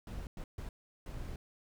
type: noise bursts at uneven times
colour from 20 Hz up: brown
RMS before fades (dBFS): -42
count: 4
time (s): 0.07-0.27 / 0.37-0.44 / 0.58-0.69 / 1.06-1.36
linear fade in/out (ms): 2
effects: none